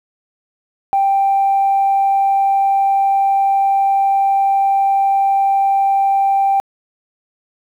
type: tone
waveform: sine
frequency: 786 Hz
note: G5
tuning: 4 cents sharp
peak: -10 dBFS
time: 0.93-6.6 s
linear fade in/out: 0 ms
effects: tanh soft clip ceiling -7 dBFS + 8-bit

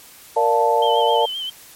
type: chord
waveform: sine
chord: Bb major seventh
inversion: none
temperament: equal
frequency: 466.2 / 587.3 / 698.5 / 880 Hz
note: Bb4 / D5 / F5 / A5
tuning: 0 / 0 / 0 / 0 cents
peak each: -19 / -21 / -22 / -17 dBFS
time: 0.36-1.26 s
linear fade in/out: 10 ms
type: tone with vibrato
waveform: sine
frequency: 3103 Hz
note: G7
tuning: 18 cents flat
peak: -24 dBFS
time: 0.82-1.5 s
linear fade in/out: 5 ms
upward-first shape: sine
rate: 7.6 Hz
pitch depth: 52 cents each way
effects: white hiss -44 dBFS RMS until 1.75 s + MP3 64 kbps

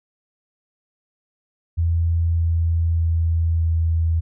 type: tone with pitch steps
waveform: sine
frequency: 83.7 / 83.17 / 82.64 / 82.12 Hz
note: E2 / E2 / E2 / E2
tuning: +27 / +16 / +5 / -6 cents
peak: -16 dBFS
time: 1.77-4.21 s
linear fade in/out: 20 ms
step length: 610 ms
effects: none

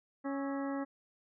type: harmonic tone with a mistuned harmonic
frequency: 276.5 Hz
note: C#4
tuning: 4 cents flat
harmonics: 1 / 2 / 3 / 4 / 5 / 6 / 7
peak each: -35 / -41 / -45 / -47 / -49 / -51 / -52 dBFS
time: 0.24-0.85 s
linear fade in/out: 20 ms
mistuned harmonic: 5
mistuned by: -87 cents
effects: none

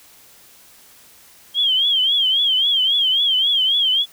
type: tone with vibrato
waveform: sine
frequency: 3202 Hz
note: G7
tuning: 36 cents sharp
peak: -14 dBFS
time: 1.54-4.06 s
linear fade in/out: 50 ms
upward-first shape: triangle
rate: 3.7 Hz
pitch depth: 130 cents each way
effects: white hiss -48 dBFS RMS until 4.12 s

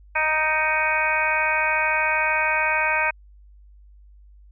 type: harmonic tone with a mistuned harmonic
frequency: 311.1 Hz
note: D#4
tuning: in tune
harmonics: 2 / 3 / 4 / 5 / 6 / 7 / 8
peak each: -29 / -25 / -31 / -25 / -30 / -26 / -25 dBFS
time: 0.15-3.11 s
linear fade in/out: 10 ms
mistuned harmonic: 7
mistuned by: +46 cents
effects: added 50 Hz sine -46 dBFS peak until 4.51 s

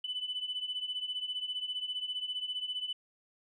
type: beating tone pair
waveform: sine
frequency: 2985 / 3000 Hz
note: F#7 / F#7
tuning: +15 / +23 cents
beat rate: 15 Hz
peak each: -38 / -35 dBFS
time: 0.04-2.93 s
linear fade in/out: 5 ms
effects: tanh soft clip ceiling -28 dBFS

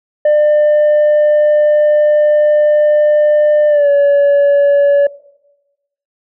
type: tone with pitch glide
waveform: sine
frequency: 599 to 569 Hz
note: D5 to C#5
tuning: +34 to +45 cents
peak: -4 dBFS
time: 0.25-5.07 s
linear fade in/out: 5 ms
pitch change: -89 cents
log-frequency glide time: 3.68-3.89 s
effects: noise-tail reverb RT60 1.0 s tail -21 dB re dry + tanh soft clip ceiling -6 dBFS

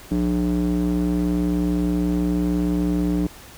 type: tone with band-pass filter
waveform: square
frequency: 59.6 Hz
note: A#1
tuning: 39 cents sharp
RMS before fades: -21 dBFS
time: 0.11-3.27 s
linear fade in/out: 5 ms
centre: 250 Hz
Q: 4.4
effects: pink hiss -43 dBFS RMS until 3.57 s

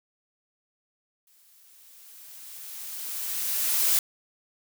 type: noise with exponential growth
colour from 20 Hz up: blue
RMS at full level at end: -21 dBFS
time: 1.27-3.99 s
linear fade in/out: 2 ms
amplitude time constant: 590 ms
effects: none

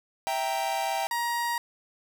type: chord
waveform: 45% pulse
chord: E diminished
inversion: none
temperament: equal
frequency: 659.3 / 784 / 932.3 Hz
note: E5 / G5 / Bb5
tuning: 0 / 0 / 0 cents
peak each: -33 / -29 / -33 dBFS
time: 0.27-1.07 s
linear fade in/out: 0 ms
type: tone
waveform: 30% pulse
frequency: 946 Hz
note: A#5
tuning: 25 cents sharp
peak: -24 dBFS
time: 1.11-1.58 s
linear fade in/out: 2 ms
effects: none

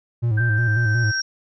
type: tone with vibrato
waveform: triangle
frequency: 112.9 Hz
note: A2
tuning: 45 cents sharp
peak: -15 dBFS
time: 0.22-1.12 s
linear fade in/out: 20 ms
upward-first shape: square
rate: 5.5 Hz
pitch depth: 78 cents each way
type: tone with pitch glide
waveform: sine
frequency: 1568 to 1553.6 Hz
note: G6 to G6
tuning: 0 to -16 cents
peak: -22 dBFS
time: 0.37-1.21 s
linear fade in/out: 10 ms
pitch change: -16 cents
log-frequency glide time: 0.76-0.94 s
type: tone with exponential growth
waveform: sine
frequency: 5588 Hz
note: F8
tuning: in tune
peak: -22 dBFS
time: 0.57-1.22 s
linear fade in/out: 5 ms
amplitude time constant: 140 ms
effects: none

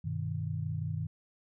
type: chord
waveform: sine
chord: G augmented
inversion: none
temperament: equal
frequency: 98 / 123.47 / 155.56 Hz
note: G2 / B2 / D#3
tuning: 0 / 0 / 0 cents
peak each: -36 / -38 / -35 dBFS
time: 0.04-1.07 s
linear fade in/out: 10 ms
effects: none

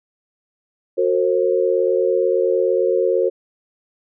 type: tone cluster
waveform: sine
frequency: 367.4 / 456.2 / 534 Hz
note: F#4 / A#4 / C5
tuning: -12 / -37 / +35 cents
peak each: -19 dBFS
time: 0.97-3.3 s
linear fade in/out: 20 ms
effects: none

